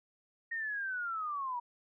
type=linear sweep; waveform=sine; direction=down; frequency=1864.7 to 944 Hz; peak=-34 dBFS; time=0.51-1.6 s; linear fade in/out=10 ms; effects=none